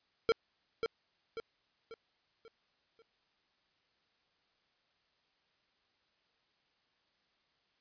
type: tone with echo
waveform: square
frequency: 454.7 Hz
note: A#4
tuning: 43 cents flat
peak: -25 dBFS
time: 0.29-0.32 s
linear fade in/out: 0 ms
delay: 540 ms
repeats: 5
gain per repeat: -7 dB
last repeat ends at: 3.02 s
effects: white hiss -75 dBFS RMS until 7.8 s + resampled to 11025 Hz